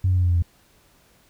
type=tone with pitch steps; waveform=sine; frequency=93 / 91.46 / 89.94 / 88.44 / 86.97 / 85.53 Hz; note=F#2 / F#2 / F#2 / F2 / F2 / F2; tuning=+9 / -20 / -49 / +22 / -7 / -36 cents; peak=-15 dBFS; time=0.04-0.424 s; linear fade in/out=5 ms; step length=64 ms; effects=tanh soft clip ceiling -12 dBFS + pink hiss -58 dBFS RMS until 1.29 s